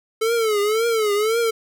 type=tone with vibrato; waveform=square; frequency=436.6 Hz; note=A4; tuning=13 cents flat; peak=-18 dBFS; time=0.21-1.51 s; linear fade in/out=10 ms; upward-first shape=triangle; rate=1.9 Hz; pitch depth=140 cents each way; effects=none